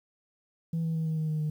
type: tone with pitch steps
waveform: sine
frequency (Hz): 164.81 / 162.73 / 160.67 / 158.65 / 156.64 / 154.66 / 152.71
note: E3 / E3 / E3 / D#3 / D#3 / D#3 / D#3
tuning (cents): 0 / -22 / -44 / +34 / +12 / -10 / -32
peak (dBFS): -25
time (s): 0.73-1.5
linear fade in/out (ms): 5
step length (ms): 110
effects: tanh soft clip ceiling -25 dBFS + 10-bit